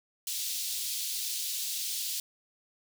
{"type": "high-pass noise", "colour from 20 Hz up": "pink", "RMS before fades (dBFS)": -34, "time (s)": [0.27, 2.2], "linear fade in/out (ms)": 2, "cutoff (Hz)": 3500, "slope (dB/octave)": 24, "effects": []}